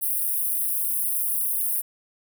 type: high-pass noise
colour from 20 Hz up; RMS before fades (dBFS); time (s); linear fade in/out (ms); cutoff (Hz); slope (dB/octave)
white; -25; 0.01-1.82; 20; 9200; 96
effects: none